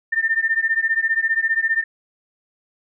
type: beating tone pair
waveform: sine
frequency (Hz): 1795 / 1810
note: A6 / A6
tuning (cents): +34 / +48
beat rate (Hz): 15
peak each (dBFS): -20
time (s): 0.12-1.84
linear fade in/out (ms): 10
effects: none